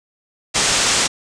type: low-pass noise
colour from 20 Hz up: white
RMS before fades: -17 dBFS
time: 0.54-1.08 s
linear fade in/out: 20 ms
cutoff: 8400 Hz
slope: 48 dB/octave
effects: none